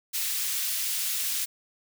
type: high-pass noise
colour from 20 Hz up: white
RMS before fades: -29 dBFS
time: 0.13-1.46 s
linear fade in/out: 20 ms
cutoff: 2300 Hz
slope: 12 dB/octave
effects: none